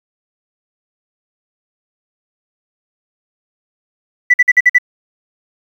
sine tone bursts, 1975.5 Hz, B6, in tune, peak -3 dBFS, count 6, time 4.3-4.785 s, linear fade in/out 10 ms, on 40 ms, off 49 ms, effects tanh soft clip ceiling 0 dBFS + 7-bit

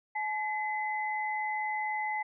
sine tone pair together, 854 / 2031 Hz, G#5 / B6, +48 / +48 cents, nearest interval octave + minor third, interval 1500 cents, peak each -32 / -34 dBFS, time 0.15-2.23 s, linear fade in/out 10 ms, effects none

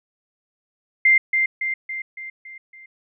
sine tone with echo, 2094 Hz, C7, 1 cent sharp, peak -11 dBFS, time 1.05-1.18 s, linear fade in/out 5 ms, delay 280 ms, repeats 6, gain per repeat -5 dB, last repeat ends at 2.86 s, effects none

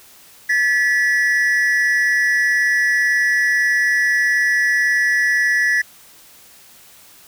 triangle tone pair together, 1728 / 1946.3 Hz, A6 / B6, -32 / -26 cents, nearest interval major second, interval 206 cents, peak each -15 dBFS, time 0.49-5.82 s, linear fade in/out 10 ms, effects white hiss -46 dBFS RMS until 7.27 s

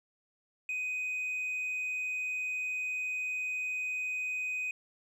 triangle tone with hard clipping, 2503 Hz, D#7, 10 cents sharp, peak -31 dBFS, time 0.69-4.71 s, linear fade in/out 2 ms, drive 1 dB, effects none

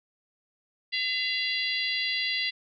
harmonic tone with a mistuned harmonic, 676 Hz, E5, 43 cents sharp, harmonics 3 / 4 / 5 / 6 / 7, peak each -31 / -32 / -33 / -34 / -34 dBFS, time 0.92-2.51 s, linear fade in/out 20 ms, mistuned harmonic 4, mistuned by +46 cents, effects none

